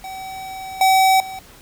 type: tone with level steps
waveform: square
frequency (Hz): 762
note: G5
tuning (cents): -49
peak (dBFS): -30 / -12 / -30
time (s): 0.04-1.39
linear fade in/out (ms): 2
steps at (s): 0.81 / 1.2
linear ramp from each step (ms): 2
effects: pink hiss -45 dBFS RMS until 1.61 s